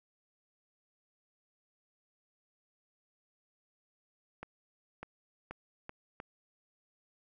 accelerating click train, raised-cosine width 0.5 ms, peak -27 dBFS, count 5, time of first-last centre 4.43-6.201 s, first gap 600 ms, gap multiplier 0.8, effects none

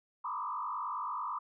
sine tone with frequency modulation, 1094 Hz, C#6, 23 cents flat, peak -34 dBFS, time 0.24-1.39 s, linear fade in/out 10 ms, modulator 49.1 Hz, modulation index 3.1, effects none

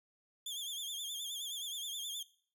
sawtooth tone with vibrato, 3371 Hz, G#7, 25 cents sharp, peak -36 dBFS, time 0.46-2.23 s, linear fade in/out 5 ms, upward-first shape sine, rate 9.5 Hz, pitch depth 99 cents each way, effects noise-tail reverb RT60 0.5 s tail -19 dB re dry

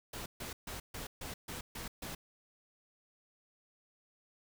pink noise bursts, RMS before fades -43 dBFS, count 8, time 0.13-2.15 s, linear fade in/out 5 ms, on 130 ms, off 140 ms, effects none

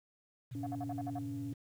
sine tone with vibrato, 116.54 Hz, A#2, in tune, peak -40 dBFS, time 0.51-1.54 s, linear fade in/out 10 ms, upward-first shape sine, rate 17 Hz, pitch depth 170 cents each way
sine tone, 282.5 Hz, C#4, 33 cents sharp, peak -38 dBFS, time 0.55-1.53 s, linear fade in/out 2 ms
sine tone bursts, 714 Hz, F5, 38 cents sharp, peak -37 dBFS, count 7, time 0.63-1.189 s, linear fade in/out 5 ms, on 37 ms, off 50 ms
effects tanh soft clip ceiling -31 dBFS + 10-bit

